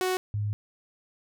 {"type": "tone pair in turn", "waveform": ["sawtooth", "sine"], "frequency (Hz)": [370, 104.05], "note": ["F#4", "G#2"], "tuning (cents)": [0, 4], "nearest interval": "octave + minor seventh", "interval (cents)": 2196, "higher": "first", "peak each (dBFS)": [-21, -26], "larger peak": "first", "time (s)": [[0.01, 0.17], [0.34, 0.53]], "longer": "second", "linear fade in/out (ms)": 0, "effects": []}